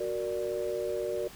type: chord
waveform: sine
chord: Gb augmented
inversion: none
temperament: equal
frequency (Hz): 370 / 466.2 / 587.3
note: Gb4 / Bb4 / D5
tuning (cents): 0 / 0 / 0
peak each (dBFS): -34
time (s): 0-1.28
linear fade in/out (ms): 5
effects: pink hiss -49 dBFS RMS until 1.35 s